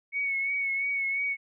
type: tone with vibrato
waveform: sine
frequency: 2217 Hz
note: C#7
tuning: in tune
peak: -26 dBFS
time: 0.12-1.37 s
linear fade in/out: 50 ms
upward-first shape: triangle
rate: 2.9 Hz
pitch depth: 39 cents each way
effects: none